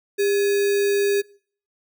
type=tone with sample-and-hold; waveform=sine; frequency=402.7 Hz; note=G4; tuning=47 cents sharp; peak=-17 dBFS; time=0.18-1.22 s; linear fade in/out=20 ms; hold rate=2100 Hz; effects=noise-tail reverb RT60 0.5 s tail -23 dB re dry